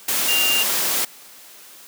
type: tone in noise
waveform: sine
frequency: 2794 Hz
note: F7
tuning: in tune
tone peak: -18 dBFS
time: 0.28-0.63 s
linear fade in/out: 5 ms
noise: white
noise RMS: -21 dBFS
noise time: 0.08-1.05 s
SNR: 0 dB
effects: white hiss -44 dBFS RMS until 1.87 s + high-pass 200 Hz 12 dB/octave